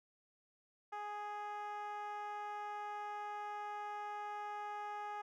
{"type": "tone with band-pass filter", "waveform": "10% pulse", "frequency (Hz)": 415.3, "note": "G#4", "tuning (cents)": 0, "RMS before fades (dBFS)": -44, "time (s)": [0.92, 5.22], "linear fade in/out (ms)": 10, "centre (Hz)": 870, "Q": 2.3, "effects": []}